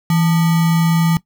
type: tone with sample-and-hold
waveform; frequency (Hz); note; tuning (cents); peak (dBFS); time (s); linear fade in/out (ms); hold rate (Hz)
sine; 165.1; E3; +3; -11; 0.1-1.17; 2; 1050
effects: noise-tail reverb RT60 0.1 s tail -18 dB re dry